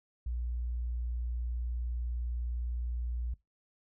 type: tone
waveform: sine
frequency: 59.8 Hz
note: A#1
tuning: 45 cents sharp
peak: -32 dBFS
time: 0.26-3.34 s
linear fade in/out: 5 ms
effects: noise-tail reverb RT60 0.2 s tail -21 dB re dry